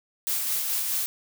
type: noise with tremolo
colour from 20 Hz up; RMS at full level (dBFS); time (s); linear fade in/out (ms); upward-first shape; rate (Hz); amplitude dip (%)
blue; -26; 0.27-1.06; 0; sine; 4.7; 30
effects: none